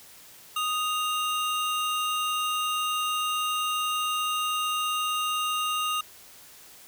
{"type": "tone pair together", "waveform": "square", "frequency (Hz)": [1243.1, 2794], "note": ["D#6", "F7"], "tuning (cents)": [-2, 0], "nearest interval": "octave + major second", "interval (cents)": 1402, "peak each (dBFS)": [-28, -31], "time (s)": [0.56, 6.01], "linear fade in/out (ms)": 5, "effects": ["white hiss -50 dBFS RMS until 6.87 s"]}